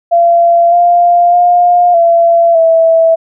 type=tone with pitch steps; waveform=sine; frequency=684 / 698 / 707 / 677 / 656 Hz; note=F5 / F5 / F5 / E5 / E5; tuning=-36 / -1 / +21 / +46 / -9 cents; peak=-4 dBFS; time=0.11-3.16 s; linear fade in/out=20 ms; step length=610 ms; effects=none